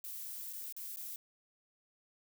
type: noise with dropouts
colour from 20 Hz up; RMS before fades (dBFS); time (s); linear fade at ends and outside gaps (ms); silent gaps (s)
violet; -44; 0.04-1.16; 1; 0.528-0.532 / 0.725-0.765 / 0.961-0.971
effects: none